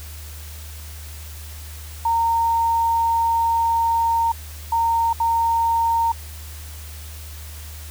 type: tone bursts at uneven times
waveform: sine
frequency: 920 Hz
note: A#5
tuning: 23 cents flat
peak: -16 dBFS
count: 3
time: 2.05-4.32 / 4.72-5.13 / 5.2-6.12 s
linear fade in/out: 5 ms
effects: added 76 Hz sine -34 dBFS peak until 7.9 s + white hiss -41 dBFS RMS until 7.9 s